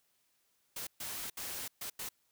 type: noise bursts at uneven times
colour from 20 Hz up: white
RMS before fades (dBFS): -41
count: 5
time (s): 0.76-0.87 / 1-1.3 / 1.37-1.68 / 1.81-1.9 / 1.99-2.09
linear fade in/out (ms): 5
effects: white hiss -75 dBFS RMS until 2.31 s